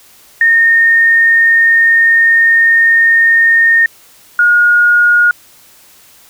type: tone pair in turn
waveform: sine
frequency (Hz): 1835 / 1435.5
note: A#6 / F6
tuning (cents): -28 / +47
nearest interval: major third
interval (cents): 425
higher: first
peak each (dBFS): -5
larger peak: neither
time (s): 0.41-3.86 / 4.39-5.31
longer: first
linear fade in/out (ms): 2
effects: white hiss -43 dBFS RMS until 6.29 s